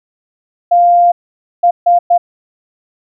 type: tone bursts at uneven times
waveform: sine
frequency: 698.5 Hz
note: F5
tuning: in tune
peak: -5 dBFS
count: 4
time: 0.71-1.12 / 1.63-1.71 / 1.86-1.99 / 2.1-2.18 s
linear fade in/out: 10 ms
effects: none